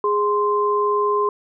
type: tone pair together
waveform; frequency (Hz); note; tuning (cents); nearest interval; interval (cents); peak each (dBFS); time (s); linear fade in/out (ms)
sine; 413.9 / 1043; G#4 / C6; -6 / -6; octave + major third; 1600; -19 / -19; 0.04-1.29; 2
effects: none